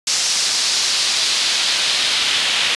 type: noise with band-pass filter sweep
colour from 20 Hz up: pink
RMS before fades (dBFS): -18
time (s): 0.07-2.75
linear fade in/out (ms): 2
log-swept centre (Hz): 5500 to 3200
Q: 1.8
effects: resampled to 24000 Hz